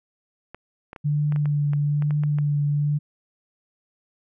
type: clicks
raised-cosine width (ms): 0.5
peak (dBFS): -23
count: 11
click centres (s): 0.546 / 0.931 / 0.962 / 1.323 / 1.361 / 1.457 / 1.734 / 2.023 / 2.108 / 2.236 / 2.386
type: tone with vibrato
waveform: sine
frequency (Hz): 146.83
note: D3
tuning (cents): 0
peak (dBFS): -19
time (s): 1.04-2.99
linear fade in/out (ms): 20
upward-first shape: triangle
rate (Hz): 1.1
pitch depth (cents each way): 22
effects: none